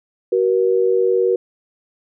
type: tone pair together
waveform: sine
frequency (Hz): 376.9 / 476.1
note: F#4 / A#4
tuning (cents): +32 / +37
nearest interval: major third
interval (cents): 405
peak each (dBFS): -16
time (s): 0.32-1.36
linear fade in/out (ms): 5
effects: none